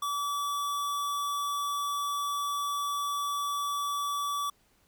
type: tone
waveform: square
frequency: 1150 Hz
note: D6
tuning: 37 cents flat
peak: -30 dBFS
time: 0.02-4.5 s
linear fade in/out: 5 ms
effects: pink hiss -67 dBFS RMS until 4.87 s